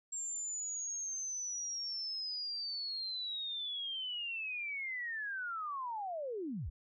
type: linear sweep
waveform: sine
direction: down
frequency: 7459 to 43.65 Hz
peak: -37 dBFS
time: 0.12-6.7 s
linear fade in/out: 10 ms
effects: none